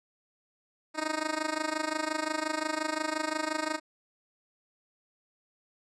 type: tone with amplitude modulation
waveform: 10% pulse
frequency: 311.1 Hz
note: D#4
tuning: in tune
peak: -18 dBFS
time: 0.94-3.8 s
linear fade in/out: 50 ms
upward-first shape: sine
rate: 25.7 Hz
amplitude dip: 85%
effects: resampled to 22050 Hz